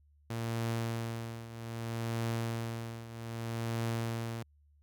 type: tone with tremolo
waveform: sawtooth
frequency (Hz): 115.1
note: A#2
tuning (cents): -22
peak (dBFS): -27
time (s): 0.3-4.43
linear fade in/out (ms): 5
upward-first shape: triangle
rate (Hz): 0.63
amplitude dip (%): 80
effects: added 73 Hz sine -62 dBFS peak until 4.82 s